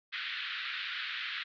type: band-pass noise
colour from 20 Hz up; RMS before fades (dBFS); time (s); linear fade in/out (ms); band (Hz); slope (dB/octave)
pink; -38; 0.12-1.44; 20; 1400 to 4000; 48
effects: none